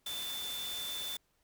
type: tone in noise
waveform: sine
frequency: 3530 Hz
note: A7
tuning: 5 cents sharp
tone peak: -38 dBFS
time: 0.06-1.17 s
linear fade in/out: 5 ms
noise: white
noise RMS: -43 dBFS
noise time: 0.06-1.17 s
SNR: +2 dB
effects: pink hiss -75 dBFS RMS until 1.43 s